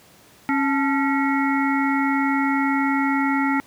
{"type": "harmonic tone with a mistuned harmonic", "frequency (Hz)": 274, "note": "C#4", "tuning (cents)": -20, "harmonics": [1, 3, 5, 7, 8], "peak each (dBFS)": [-20, -25, -27, -28, -29], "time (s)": [0.49, 3.6], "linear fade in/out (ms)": 0, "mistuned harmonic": 3, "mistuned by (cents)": 100, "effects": ["pink hiss -51 dBFS RMS until 3.66 s", "high-pass 100 Hz 12 dB/octave"]}